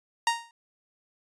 sawtooth tone with exponential decay, 931 Hz, A#5, 2 cents flat, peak -15 dBFS, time 0.27-0.51 s, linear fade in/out 2 ms, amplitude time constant 51 ms, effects resampled to 22050 Hz

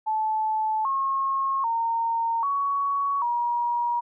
sine tone with pitch steps, 870 / 1084 / 919 / 1120 / 954 Hz, A5 / C#6 / A#5 / C#6 / A#5, -20 / -39 / -25 / +18 / +40 cents, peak -22 dBFS, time 0.06-4.01 s, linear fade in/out 20 ms, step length 790 ms, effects none

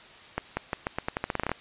accelerating click train, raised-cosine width 0.5 ms, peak -12 dBFS, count 15, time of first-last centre 0.38-1.516 s, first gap 190 ms, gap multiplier 0.85, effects white hiss -49 dBFS RMS until 1.6 s + resampled to 8000 Hz

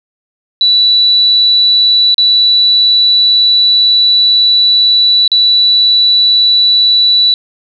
sine tone with dropouts, 3951 Hz, B7, in tune, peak -5 dBFS, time 0.61-7.34 s, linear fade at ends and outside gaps 1 ms, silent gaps 2.144-2.181 / 5.278-5.317 s, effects none

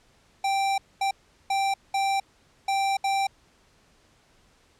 square tone bursts at uneven times, 784 Hz, G5, in tune, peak -23 dBFS, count 6, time 0.44-0.78 / 1.01-1.11 / 1.5-1.74 / 1.94-2.2 / 2.68-2.97 / 3.04-3.27 s, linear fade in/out 5 ms, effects pink hiss -61 dBFS RMS until 4.79 s + low-pass 8000 Hz 12 dB/octave

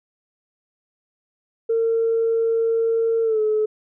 sine tone with pitch glide, 455.3 to 429.7 Hz, A#4 to A4, -41 to -41 cents, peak -16 dBFS, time 1.69-3.66 s, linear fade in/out 10 ms, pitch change -100 cents, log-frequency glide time 3.23-3.4 s, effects tanh soft clip ceiling -12 dBFS

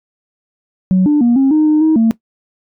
sine tone with pitch steps, 185.8 / 296.2 / 238.1 / 270 / 308.1 / 305.7 / 315.7 / 225.8 Hz, F#3 / D4 / A#3 / C#4 / D#4 / D#4 / D#4 / A3, +7 / +15 / +37 / -45 / -17 / -30 / +25 / +45 cents, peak -6 dBFS, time 0.91-2.11 s, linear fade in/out 0 ms, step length 150 ms, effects noise-tail reverb RT60 0.1 s tail -19 dB re dry + tanh soft clip ceiling -5 dBFS

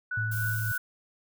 sine tone with tremolo, 1480 Hz, F#6, in tune, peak -28 dBFS, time 0.11-0.78 s, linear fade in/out 5 ms, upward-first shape sine, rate 3.5 Hz, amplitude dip 45%
sine tone, 109.8 Hz, A2, 3 cents flat, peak -29 dBFS, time 0.17-0.72 s, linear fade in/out 5 ms
violet noise, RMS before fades -38 dBFS, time 0.31-0.78 s, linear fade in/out 10 ms
effects none

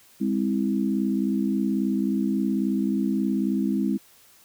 sine tone cluster, 203.4 / 262.1 / 325.7 Hz, G#3 / C4 / E4, -36 / +3 / -21 cents, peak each -24 / -26 / -28 dBFS, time 0.2-3.98 s, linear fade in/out 20 ms, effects white hiss -55 dBFS RMS until 4.44 s

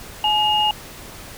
sine tone pair together, 848 / 2852 Hz, G#5 / F7, +36 / +36 cents, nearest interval octave + major sixth, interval 2100 cents, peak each -18 dBFS, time 0.24-0.71 s, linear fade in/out 2 ms, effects pink hiss -38 dBFS RMS until 1.37 s

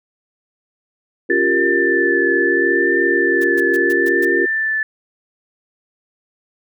sine chord, G half-diminished seventh, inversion second, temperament equal, 277.2 / 349.2 / 392 / 466.2 Hz, Db4 / F4 / G4 / Bb4, 0 / 0 / 0 / 0 cents, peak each -24 / -18 / -20 / -22 dBFS, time 1.29-4.46 s, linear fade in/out 10 ms
sine tone with vibrato, 1760 Hz, A6, in tune, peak -16 dBFS, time 1.3-4.83 s, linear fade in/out 2 ms, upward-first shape triangle, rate 0.74 Hz, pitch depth 30 cents each way
white noise bursts, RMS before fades -35 dBFS, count 6, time 3.41-4.252 s, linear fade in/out 5 ms, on 32 ms, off 130 ms
effects none

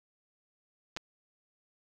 clicks, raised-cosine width 0.2 ms, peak -20 dBFS, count 2, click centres 0.965 / 0.971 s, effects none

